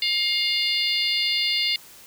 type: harmonic tone with a mistuned harmonic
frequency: 709 Hz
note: F5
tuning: 26 cents sharp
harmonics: 3 / 4 / 5 / 6 / 7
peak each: -27 / -27 / -27 / -27 / -27 dBFS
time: 0.02-1.76 s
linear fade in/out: 2 ms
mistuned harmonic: 7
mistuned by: -60 cents
effects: white hiss -47 dBFS RMS until 2.06 s